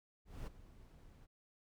brown noise with ADSR envelope, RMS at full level -43 dBFS, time 0.25-1.27 s, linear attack 220 ms, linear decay 15 ms, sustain -16 dB, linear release 27 ms, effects none

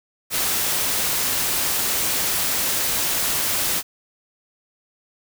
white noise, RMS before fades -22 dBFS, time 0.3-3.83 s, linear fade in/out 50 ms, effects none

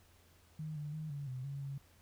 sine tone with pitch steps, 155.1 / 148.3 / 155.7 / 142.5 / 128.2 / 139.5 / 138.2 Hz, D#3 / D3 / D#3 / C#3 / C3 / C#3 / C#3, -5 / +17 / +2 / +48 / -35 / +11 / -5 cents, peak -39 dBFS, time 0.59-1.78 s, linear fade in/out 5 ms, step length 170 ms, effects added 85 Hz sine -66 dBFS peak until 2.01 s + pink hiss -67 dBFS RMS until 2.01 s

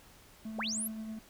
triangle tone with tremolo, 219.4 Hz, A3, 5 cents flat, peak -35 dBFS, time 0.45-1.19 s, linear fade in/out 5 ms, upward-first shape sine, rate 9.5 Hz, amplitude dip 30%
sine linear sweep, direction up, 233.1 to 12000 Hz, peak -33 dBFS, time 0.58-0.88 s, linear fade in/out 10 ms
effects pink hiss -58 dBFS RMS until 1.29 s

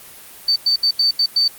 sine tone bursts at uneven times, 4563 Hz, C#8, 49 cents sharp, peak -12 dBFS, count 6, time 0.48-0.56 / 0.66-0.76 / 0.83-0.91 / 0.99-1.11 / 1.19-1.26 / 1.36-1.48 s, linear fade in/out 5 ms, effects white hiss -40 dBFS RMS until 1.58 s + Opus 32 kbps

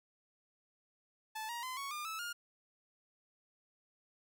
sawtooth tone with pitch steps, 872 / 945.4 / 1025.1 / 1111.4 / 1205 / 1306.5 / 1416.6 Hz, A5 / A#5 / C6 / C#6 / D6 / E6 / F6, -16 / +24 / -36 / +4 / +44 / -16 / +24 cents, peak -36 dBFS, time 1.35-2.33 s, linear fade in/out 10 ms, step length 140 ms, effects none

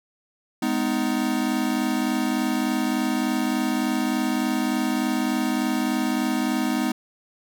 square chord, G# minor, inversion none, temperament equal with one note detuned, 207.7 / 251.1 / 311.1 Hz, G#3 / B3 / D#4, 0 / +29 / 0 cents, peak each -29 / -25 / -27 dBFS, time 0.62-6.92 s, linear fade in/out 5 ms, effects none

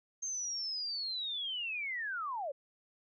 sine linear sweep, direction down, 6410 to 522 Hz, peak -35 dBFS, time 0.22-2.52 s, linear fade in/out 10 ms, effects none

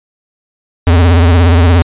square tone with vibrato, 85.6 Hz, F2, 34 cents flat, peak -5 dBFS, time 0.87-1.82 s, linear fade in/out 0 ms, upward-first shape triangle, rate 17 Hz, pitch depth 120 cents each way, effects resampled to 8000 Hz

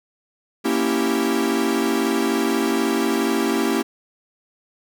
45% pulse chord, A# diminished seventh, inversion none, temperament equal, 233.1 / 277.2 / 329.6 / 392 Hz, A#3 / C#4 / E4 / G4, 0 / 0 / 0 / 0 cents, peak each -24 dBFS, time 0.64-3.83 s, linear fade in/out 20 ms, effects none

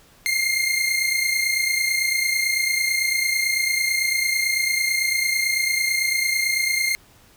sawtooth tone pair together, 2102 / 2131 Hz, C7 / C7, +7 / +31 cents, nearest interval unison, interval 24 cents, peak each -19 dBFS, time 0.26-6.95 s, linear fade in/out 0 ms, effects pink hiss -53 dBFS RMS until 7.36 s

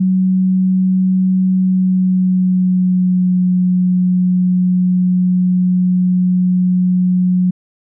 sine tone with pitch glide, 186.6 to 181.81 Hz, F#3 to F#3, +15 to -30 cents, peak -10 dBFS, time 0-7.51 s, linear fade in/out 10 ms, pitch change -45 cents, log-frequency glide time 1.51-3.41 s, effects none

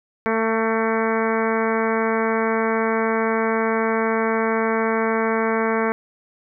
harmonic tone with a mistuned harmonic, 223.9 Hz, A3, 30 cents sharp, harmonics 1 / 2 / 3 / 4 / 5 / 6 / 7 / 8 / 9 / 10, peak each -24 / -22 / -28 / -28 / -28 / -31 / -30 / -33 / -34 / -33 dBFS, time 0.26-5.92 s, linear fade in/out 0 ms, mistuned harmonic 7, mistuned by -15 cents, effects none

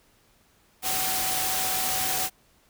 sine tone in noise, 754 Hz, F#5, 32 cents sharp, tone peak -33 dBFS, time 0.82-2.3 s, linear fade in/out 50 ms, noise white, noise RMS -27 dBFS, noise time 0.82-2.3 s, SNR -9 dB, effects pink hiss -62 dBFS RMS until 2.69 s

